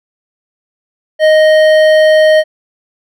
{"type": "tone with hard clipping", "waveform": "sine", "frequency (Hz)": 622.3, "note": "D#5", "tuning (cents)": 0, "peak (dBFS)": -6, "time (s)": [1.19, 2.44], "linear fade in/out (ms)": 50, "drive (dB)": 11, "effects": []}